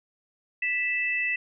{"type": "tone pair together", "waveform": "sine", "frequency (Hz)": [1975.5, 2637], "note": ["B6", "E7"], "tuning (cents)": [0, 0], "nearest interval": "perfect fourth", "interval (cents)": 500, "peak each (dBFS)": -27, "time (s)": [0.62, 1.36], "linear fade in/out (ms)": 5, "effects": []}